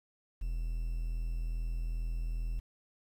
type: tone with quantisation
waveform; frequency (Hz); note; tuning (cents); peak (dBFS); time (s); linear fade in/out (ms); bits
triangle; 41.2; E1; 0; -30; 0.41-2.6; 10; 10
effects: none